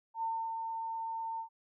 sine tone with ADSR envelope, 904 Hz, A5, 47 cents sharp, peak -31 dBFS, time 0.14-1.49 s, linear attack 86 ms, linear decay 290 ms, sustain -4 dB, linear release 99 ms, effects none

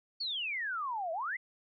sine exponential two-way sweep, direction down then up, 4567 to 630 to 2140 Hz, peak -33 dBFS, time 0.2-1.37 s, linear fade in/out 10 ms, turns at 1.12 s, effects none

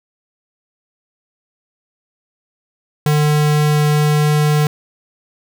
square tone, 149.9 Hz, D3, 36 cents sharp, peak -12 dBFS, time 3.06-4.67 s, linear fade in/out 2 ms, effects none

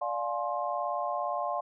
sine chord, D half-diminished seventh, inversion none, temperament just, 587.3 / 704.8 / 845.8 / 1057.2 Hz, D5 / F5 / Ab5 / C6, 0 / +16 / +31 / +18 cents, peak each -35 / -33 / -37 / -34 dBFS, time 0.01-1.61 s, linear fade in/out 10 ms, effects none

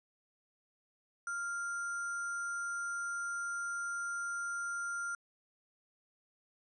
sine tone with sample-and-hold, 1396.9 Hz, F6, in tune, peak -35 dBFS, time 1.27-5.15 s, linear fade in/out 2 ms, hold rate 7350 Hz, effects resampled to 22050 Hz

